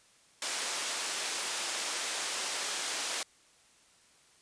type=band-pass noise; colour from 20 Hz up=white; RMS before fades=-35 dBFS; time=0.42-3.23 s; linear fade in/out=2 ms; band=410 to 8100 Hz; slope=12 dB/octave; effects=white hiss -63 dBFS RMS until 4.41 s + resampled to 22050 Hz